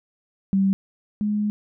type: tone pair in turn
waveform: sine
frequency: 194.1 / 209.1 Hz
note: G3 / G#3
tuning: -17 / +12 cents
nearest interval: minor second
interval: 129 cents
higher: second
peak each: -16 / -20 dBFS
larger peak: first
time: 0.53-0.73 / 1.21-1.5 s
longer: second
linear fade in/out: 0 ms
effects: none